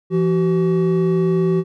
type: tone pair together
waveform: triangle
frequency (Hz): 168.8 / 378.7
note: E3 / F#4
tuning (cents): +41 / +40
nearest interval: octave + major second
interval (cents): 1399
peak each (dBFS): -15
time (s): 0.1-1.64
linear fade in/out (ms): 50
effects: none